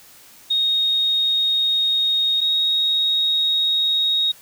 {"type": "tone pair in turn", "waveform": "sine", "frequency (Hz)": [3729, 3759], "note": ["A#7", "A#7"], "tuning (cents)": [0, 14], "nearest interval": "unison", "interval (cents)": 14, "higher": "second", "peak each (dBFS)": -16, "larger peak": "neither", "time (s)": [[0.5, 2.41], [2.41, 4.32]], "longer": "neither", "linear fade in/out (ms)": 10, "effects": ["white hiss -47 dBFS RMS until 4.41 s"]}